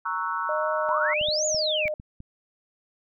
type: chord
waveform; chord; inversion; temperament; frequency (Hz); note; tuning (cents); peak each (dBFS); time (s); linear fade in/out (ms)
sine; F# dominant seventh; first; equal; 932.3 / 1108.7 / 1318.5 / 1480; A#5 / C#6 / E6 / F#6; 0 / 0 / 0 / 0; -31 / -31 / -30 / -33; 0.05-1.14; 10
type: tone with vibrato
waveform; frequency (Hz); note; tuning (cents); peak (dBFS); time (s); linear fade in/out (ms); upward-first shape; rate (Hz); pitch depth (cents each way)
sine; 612; D#5; -29; -26; 0.49-1.94; 2; triangle; 1.1; 24
type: exponential two-way sweep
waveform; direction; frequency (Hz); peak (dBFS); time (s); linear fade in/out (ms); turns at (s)
sine; up then down; 895 to 7050 to 2206; -24; 0.89-1.88; 0; 1.46
type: clicks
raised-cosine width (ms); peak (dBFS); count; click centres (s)
5; -29; 6; 1.213 / 1.286 / 1.546 / 1.856 / 1.999 / 2.204
effects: none